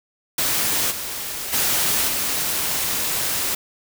white noise with level steps, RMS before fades -21 / -29 / -20 / -23 dBFS, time 0.38-3.55 s, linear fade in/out 5 ms, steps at 0.9 / 1.52 / 2.07 s, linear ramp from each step 20 ms, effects none

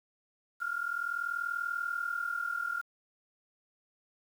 sine tone pair together, 1380 / 1420.4 Hz, F6 / F6, -21 / +29 cents, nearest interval unison, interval 50 cents, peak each -35 / -34 dBFS, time 0.6-2.82 s, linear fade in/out 20 ms, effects 9-bit

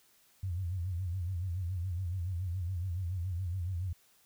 sine tone with vibrato, 90 Hz, F#2, 47 cents flat, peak -32 dBFS, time 0.43-3.93 s, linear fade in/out 5 ms, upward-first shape sine, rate 7.1 Hz, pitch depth 120 cents each way, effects white hiss -66 dBFS RMS until 4.25 s

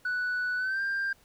sine tone with pitch glide, 1483 to 1589.4 Hz, F#6 to G6, +4 to +23 cents, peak -25 dBFS, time 0.05-1.13 s, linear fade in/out 5 ms, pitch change +119 cents, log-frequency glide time 0.57-0.81 s, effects tanh soft clip ceiling -26 dBFS + pink hiss -62 dBFS RMS until 1.24 s

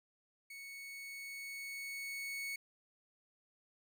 40% pulse tone with level ramp, 2217 Hz, C#7, in tune, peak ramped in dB -47 to -38 dBFS, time 0.5-2.56 s, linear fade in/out 5 ms, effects none

